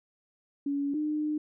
sine tone pair in turn, 282.7 / 302.8 Hz, C#4 / D#4, +34 / -47 cents, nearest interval minor second, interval 119 cents, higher second, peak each -27 dBFS, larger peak neither, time 0.66-0.94 / 0.94-1.38 s, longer second, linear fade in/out 5 ms, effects none

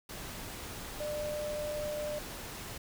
sine tone in noise, 598 Hz, D5, 31 cents sharp, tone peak -34 dBFS, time 1-2.19 s, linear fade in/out 5 ms, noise pink, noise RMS -43 dBFS, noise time 0.09-2.78 s, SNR +6 dB, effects none

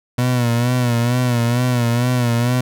30% pulse tone with vibrato, 121.5 Hz, B2, 28 cents flat, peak -12 dBFS, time 0.18-2.61 s, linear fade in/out 5 ms, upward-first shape sine, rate 2.2 Hz, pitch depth 63 cents each way, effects none

